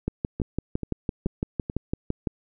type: two click trains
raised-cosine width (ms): 3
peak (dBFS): -17 / -12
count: 4 / 14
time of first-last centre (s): 0.4-1.699 / 0.08-2.272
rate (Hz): 2.31 / 5.93
effects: none